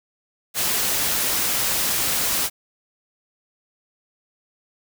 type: noise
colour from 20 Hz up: white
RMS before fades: -22 dBFS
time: 0.54-2.5 s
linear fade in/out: 50 ms
effects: none